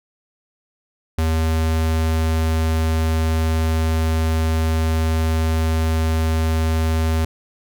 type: tone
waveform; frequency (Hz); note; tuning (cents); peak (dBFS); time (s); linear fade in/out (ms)
square; 80.3; E2; -45; -17; 1.18-7.25; 5
effects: none